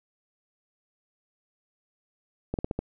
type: slowing click train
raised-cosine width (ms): 2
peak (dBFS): -15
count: 5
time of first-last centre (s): 2.54-2.79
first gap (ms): 48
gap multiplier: 1.18
effects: none